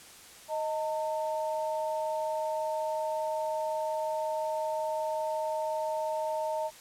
sine tone pair together, 625.5 / 900 Hz, D#5 / A5, +9 / +39 cents, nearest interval tritone, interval 630 cents, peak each -31 / -33 dBFS, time 0.48-6.71 s, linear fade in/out 50 ms, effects white hiss -51 dBFS RMS until 6.8 s + low-pass 11000 Hz 12 dB/octave

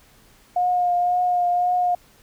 sine tone with vibrato, 714 Hz, F5, 38 cents sharp, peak -17 dBFS, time 0.56-1.95 s, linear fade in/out 5 ms, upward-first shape triangle, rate 1.9 Hz, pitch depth 22 cents each way, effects pink hiss -54 dBFS RMS until 2.22 s

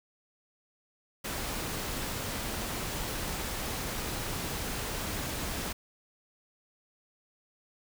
pink noise, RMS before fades -35 dBFS, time 1.24-5.73 s, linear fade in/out 10 ms, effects none

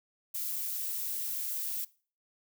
violet noise, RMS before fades -35 dBFS, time 0.34-1.85 s, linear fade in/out 10 ms, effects noise-tail reverb RT60 0.4 s tail -21 dB re dry

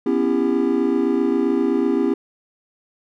triangle chord, C# half-diminished seventh, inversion third, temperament just, 249.5 / 277.2 / 332.6 / 399.1 Hz, B3 / C#4 / E4 / G4, +18 / 0 / +16 / +31 cents, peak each -20 dBFS, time 0.06-2.14 s, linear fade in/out 5 ms, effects none

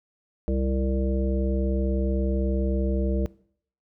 harmonic tone with a mistuned harmonic, 65.41 Hz, C2, in tune, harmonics 1 / 3 / 5 / 7 / 9, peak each -24 / -29 / -31 / -32 / -34 dBFS, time 0.48-3.26 s, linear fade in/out 0 ms, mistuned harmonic 5, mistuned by +38 cents, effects noise-tail reverb RT60 0.6 s tail -21 dB re dry

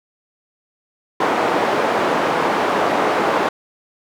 white band-pass noise, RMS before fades -18 dBFS, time 1.2-3.49 s, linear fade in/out 5 ms, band 290 to 940 Hz, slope 12 dB/octave, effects none

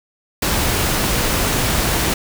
pink noise, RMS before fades -18 dBFS, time 0.42-2.14 s, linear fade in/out 5 ms, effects none

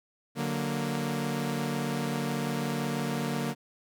sawtooth chord, D augmented, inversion none, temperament equal, 146.83 / 185 / 233.1 Hz, D3 / F#3 / A#3, 0 / 0 / 0 cents, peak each -29 / -32 / -28 dBFS, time 0.35-3.55 s, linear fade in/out 50 ms, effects none

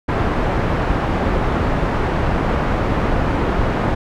pink low-pass noise, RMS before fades -18 dBFS, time 0.08-3.95 s, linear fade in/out 10 ms, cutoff 1400 Hz, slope 12 dB/octave, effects none

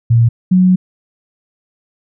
sine tone pair in turn, 116.54 / 183.88 Hz, A#2 / F#3, 0 / -10 cents, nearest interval minor sixth, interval 790 cents, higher second, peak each -6 dBFS, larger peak neither, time 0.1-0.29 / 0.51-0.76 s, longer second, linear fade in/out 10 ms, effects none

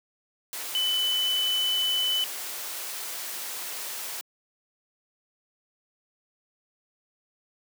sine tone in noise, 3000 Hz, F#7, 23 cents sharp, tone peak -23 dBFS, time 0.75-2.24 s, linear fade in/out 0 ms, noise white, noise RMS -35 dBFS, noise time 0.53-4.21 s, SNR +9 dB, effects high-pass 400 Hz 12 dB/octave

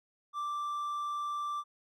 triangle tone, 1174.7 Hz, D6, in tune, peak -31 dBFS, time 0.33-1.64 s, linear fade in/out 50 ms, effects none

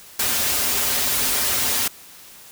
white noise with comb filter, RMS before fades -21 dBFS, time 0.19-1.88 s, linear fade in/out 5 ms, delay 6.1 ms, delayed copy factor -0.75, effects white hiss -44 dBFS RMS until 2.51 s

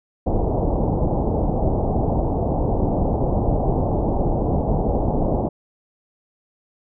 pink low-pass noise, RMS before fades -20 dBFS, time 0.26-5.49 s, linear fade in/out 10 ms, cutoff 850 Hz, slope 48 dB/octave, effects none

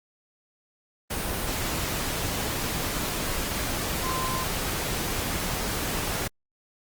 sine tone in noise, 1036 Hz, C6, 17 cents flat, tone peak -30 dBFS, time 4.03-4.44 s, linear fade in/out 10 ms, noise pink, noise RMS -29 dBFS, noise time 1.1-6.28 s, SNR -4 dB, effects Opus 32 kbps

